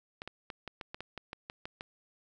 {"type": "clicks", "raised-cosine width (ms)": 0.3, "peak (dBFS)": -24, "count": 12, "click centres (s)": [0.219, 0.276, 0.502, 0.677, 0.812, 0.945, 1.006, 1.177, 1.331, 1.499, 1.655, 1.809], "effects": []}